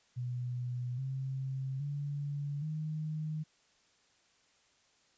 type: tone with pitch steps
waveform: sine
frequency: 123.6 / 133.24 / 143.63 / 154.83 Hz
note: B2 / C3 / D3 / D#3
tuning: +2 / +32 / -38 / -8 cents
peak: -34 dBFS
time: 0.16-3.44 s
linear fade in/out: 20 ms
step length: 820 ms
effects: white hiss -69 dBFS RMS until 5.17 s + resampled to 16000 Hz